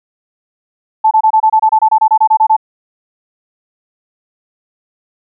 sine tone bursts, 874 Hz, A5, 12 cents flat, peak -5 dBFS, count 16, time 1.04-2.566 s, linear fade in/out 10 ms, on 71 ms, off 26 ms, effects none

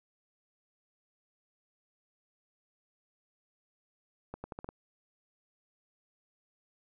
accelerating click train, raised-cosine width 1 ms, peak -26 dBFS, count 6, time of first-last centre 4.34-4.69 s, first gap 100 ms, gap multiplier 0.82, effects none

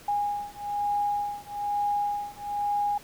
sine beating tone pair, 820 / 821.1 Hz, G#5 / G#5, -22 / -20 cents, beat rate 1.1 Hz, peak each -29 dBFS, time 0.08-2.98 s, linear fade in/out 5 ms, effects pink hiss -50 dBFS RMS until 3.03 s

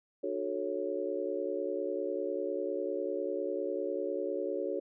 sine chord, D major seventh, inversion none, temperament equal with one note detuned, 300 / 370 / 440 / 554.4 Hz, D4 / F#4 / A4 / C#5, +37 / 0 / 0 / 0 cents, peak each -40 / -36 / -37 / -36 dBFS, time 0.23-4.8 s, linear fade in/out 10 ms, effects none

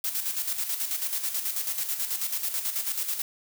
blue noise with tremolo, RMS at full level -28 dBFS, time 0.04-3.22 s, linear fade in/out 2 ms, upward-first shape square, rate 9.2 Hz, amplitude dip 55%, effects none

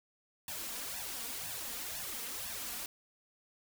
white noise with flanger, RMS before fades -41 dBFS, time 0.48-2.86 s, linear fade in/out 2 ms, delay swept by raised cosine 1.1 to 4.3 ms, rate 2 Hz, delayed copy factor +0.85, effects none

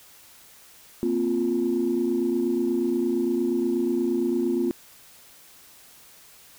sine chord, Bb suspended second, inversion none, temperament equal, 233.1 / 261.6 / 349.2 Hz, Bb3 / C4 / F4, 0 / 0 / 0 cents, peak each -27 / -26 / -23 dBFS, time 1.03-4.71 s, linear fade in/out 0 ms, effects tanh soft clip ceiling -14 dBFS + white hiss -51 dBFS RMS until 6.58 s

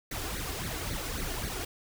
pink noise with flanger, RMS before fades -35 dBFS, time 0.11-1.65 s, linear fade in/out 5 ms, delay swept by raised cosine 0.47 to 2.87 ms, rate 3.7 Hz, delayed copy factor +0.8, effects none

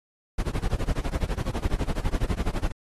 brown noise with tremolo, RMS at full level -23 dBFS, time 0.38-2.72 s, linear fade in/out 5 ms, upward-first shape sine, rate 12 Hz, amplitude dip 95%, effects AAC 32 kbps

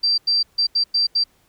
sine tone bursts at uneven times, 4699 Hz, D8, in tune, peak -15 dBFS, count 6, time 0.03-0.18 / 0.27-0.43 / 0.58-0.67 / 0.75-0.84 / 0.94-1.07 / 1.15-1.24 s, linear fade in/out 10 ms, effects pink hiss -60 dBFS RMS until 1.48 s

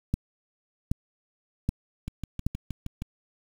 two click trains, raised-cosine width 5 ms, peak -12 / -21 dBFS, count 4 / 7, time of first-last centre 0.14-2.466 / 2.08-3.02 s, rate 1.29 / 6.38 Hz, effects 7-bit

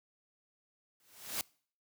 white noise with exponential growth, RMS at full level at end -33 dBFS, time 1-1.41 s, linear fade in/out 1 ms, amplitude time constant 89 ms, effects noise-tail reverb RT60 0.5 s tail -25 dB re dry + high-pass 80 Hz 12 dB/octave

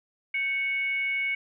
sine tone with frequency modulation, 2217 Hz, C#7, in tune, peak -25 dBFS, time 0.34-1.35 s, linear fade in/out 5 ms, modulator 661 Hz, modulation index 0.31, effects none

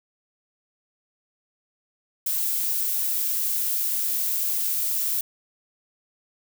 violet noise, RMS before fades -25 dBFS, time 2.26-5.21 s, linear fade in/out 5 ms, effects none

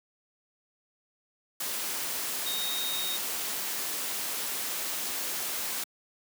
sine tone in noise, 3729 Hz, A#7, in tune, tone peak -32 dBFS, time 2.46-3.17 s, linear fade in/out 5 ms, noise white, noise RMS -33 dBFS, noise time 1.6-5.84 s, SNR -2 dB, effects high-pass 200 Hz 12 dB/octave

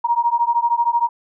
sine beating tone pair, 937 / 950 Hz, A#5 / A#5, +9 / +33 cents, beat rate 13 Hz, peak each -18 dBFS, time 0.04-1.09 s, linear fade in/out 10 ms, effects none

